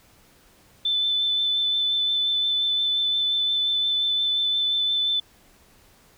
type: tone with vibrato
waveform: sine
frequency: 3520 Hz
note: A7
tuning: in tune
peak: -20 dBFS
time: 0.85-5.2 s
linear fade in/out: 5 ms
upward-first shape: triangle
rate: 5.7 Hz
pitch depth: 16 cents each way
effects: pink hiss -56 dBFS RMS until 6.17 s